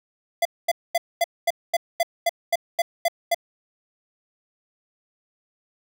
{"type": "tone bursts", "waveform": "square", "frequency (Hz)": 680, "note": "F5", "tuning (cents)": -46, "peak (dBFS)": -18, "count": 12, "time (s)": [0.42, 3.346], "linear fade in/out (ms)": 5, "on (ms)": 33, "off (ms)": 230, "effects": []}